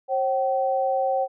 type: tone pair together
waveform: sine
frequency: 536.7 / 766 Hz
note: C5 / G5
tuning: +44 / -40 cents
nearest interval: tritone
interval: 616 cents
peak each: -23 dBFS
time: 0.08-1.28 s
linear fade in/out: 50 ms
effects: none